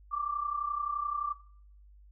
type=tone pair together; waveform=sine; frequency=1150 / 1181.6 Hz; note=D6 / D6; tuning=-37 / +10 cents; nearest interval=unison; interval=47 cents; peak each=-34 / -32 dBFS; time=0.11-1.34 s; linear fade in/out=20 ms; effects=noise-tail reverb RT60 0.6 s tail -20 dB re dry + added 50 Hz sine -53 dBFS peak until 2.11 s